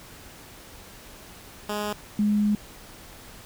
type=tone pair in turn; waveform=10% pulse / sine; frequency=208.4 / 208.4 Hz; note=G#3 / G#3; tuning=+6 / +6 cents; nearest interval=unison; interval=0 cents; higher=neither; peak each=-19 dBFS; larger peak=neither; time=1.69-1.93 / 2.19-2.55 s; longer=second; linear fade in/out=2 ms; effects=pink hiss -46 dBFS RMS until 3.45 s